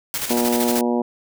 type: noise with tremolo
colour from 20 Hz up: white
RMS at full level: -24 dBFS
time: 0.14-0.81 s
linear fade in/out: 0 ms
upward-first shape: square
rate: 13 Hz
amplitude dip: 50%
type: harmonic tone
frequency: 120 Hz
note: B2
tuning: 49 cents flat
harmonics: 2 / 3 / 4 / 5 / 6 / 7 / 8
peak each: -20 / -24 / -26 / -28 / -30 / -31 / -32 dBFS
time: 0.3-1.02 s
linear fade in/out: 5 ms
effects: none